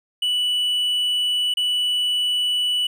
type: tone with dropouts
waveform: triangle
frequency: 2960 Hz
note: F#7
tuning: in tune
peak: -17 dBFS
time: 0.22-2.87 s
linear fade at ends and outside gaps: 5 ms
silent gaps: 1.54-1.57 s
effects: none